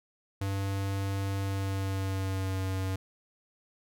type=tone with pitch glide; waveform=square; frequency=98 to 94.88 Hz; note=G2 to F#2; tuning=0 to +44 cents; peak=-30 dBFS; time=0.41-2.96 s; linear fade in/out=5 ms; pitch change=-56 cents; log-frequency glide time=1.39-2.6 s; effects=none